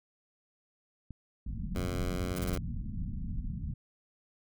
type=clicks; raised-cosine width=5 ms; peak=-31 dBFS; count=3; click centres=1.107 / 1.931 / 2.764 s
type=low-pass noise; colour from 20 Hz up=pink; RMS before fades=-36 dBFS; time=1.46-3.74 s; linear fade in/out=5 ms; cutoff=230 Hz; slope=48 dB/octave
type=tone; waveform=10% pulse; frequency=89.9 Hz; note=F#2; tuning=49 cents flat; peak=-26 dBFS; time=1.75-2.58 s; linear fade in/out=5 ms
type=noise bursts; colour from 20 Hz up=white; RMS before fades=-43 dBFS; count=4; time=2.36-2.556 s; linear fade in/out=5 ms; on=28 ms; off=28 ms
effects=none